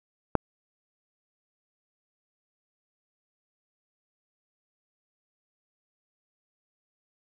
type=click; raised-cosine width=1 ms; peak=-6 dBFS; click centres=0.353 s; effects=none